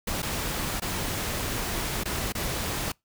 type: noise with dropouts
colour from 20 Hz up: pink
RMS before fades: -30 dBFS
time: 0.07-2.92 s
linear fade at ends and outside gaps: 5 ms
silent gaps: 0.221-0.227 / 0.8-0.819 / 2.036-2.055 / 2.323-2.35 s
effects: noise-tail reverb RT60 0.2 s tail -26 dB re dry